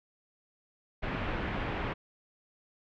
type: low-pass noise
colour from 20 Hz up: pink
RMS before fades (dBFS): -34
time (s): 1.02-1.94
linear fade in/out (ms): 20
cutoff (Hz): 2700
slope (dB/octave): 24
effects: none